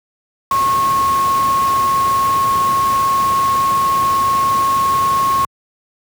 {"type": "tone in noise", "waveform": "sine", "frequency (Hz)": 1090, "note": "C#6", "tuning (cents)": -29, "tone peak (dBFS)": -12, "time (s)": [0.51, 5.45], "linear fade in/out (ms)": 2, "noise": "pink", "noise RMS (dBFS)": -26, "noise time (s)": [0.51, 5.45], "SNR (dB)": 11, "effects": ["high-pass 80 Hz 12 dB/octave"]}